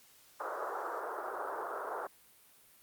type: band-pass noise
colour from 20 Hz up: white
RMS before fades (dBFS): -39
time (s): 0.4-2.07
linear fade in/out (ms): 2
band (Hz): 370 to 1400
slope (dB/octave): 48
effects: white hiss -62 dBFS RMS until 2.82 s + Opus 48 kbps